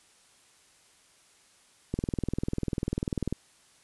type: click train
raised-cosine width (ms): 3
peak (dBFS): -16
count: 29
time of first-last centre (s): 1.94-3.326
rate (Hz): 20.2
effects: white hiss -61 dBFS RMS until 3.83 s + resampled to 24000 Hz